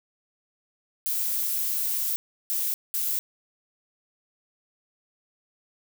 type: noise bursts at uneven times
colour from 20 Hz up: violet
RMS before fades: -27 dBFS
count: 3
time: 1.06-2.16 / 2.5-2.74 / 2.94-3.19 s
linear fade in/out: 0 ms
effects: none